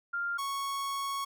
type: tone pair in turn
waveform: sine / 45% pulse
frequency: 1396.9 / 1106.4 Hz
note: F6 / C#6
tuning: 0 / -4 cents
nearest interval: major third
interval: 404 cents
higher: first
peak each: -30 / -32 dBFS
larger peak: first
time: 0.13-0.38 / 0.38-1.25 s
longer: second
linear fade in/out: 10 ms
effects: none